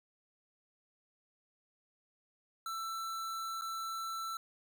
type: tone with dropouts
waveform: square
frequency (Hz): 1333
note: E6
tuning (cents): +19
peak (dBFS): -38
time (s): 2.66-4.37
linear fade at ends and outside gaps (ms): 2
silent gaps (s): 3.612-3.619
effects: 13-bit